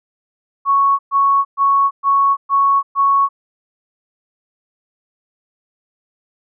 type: tone bursts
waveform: sine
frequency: 1108.7 Hz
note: C#6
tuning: in tune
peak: -10 dBFS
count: 6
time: 0.65-3.29 s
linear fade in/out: 50 ms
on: 340 ms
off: 120 ms
effects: none